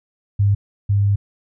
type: tone pair in turn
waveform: sine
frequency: 100.8 / 100.8 Hz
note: G2 / G2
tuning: +49 / +49 cents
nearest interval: unison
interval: 0 cents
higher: neither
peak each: -12 / -13 dBFS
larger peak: first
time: 0.39-0.55 / 0.89-1.16 s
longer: second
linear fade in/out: 10 ms
effects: none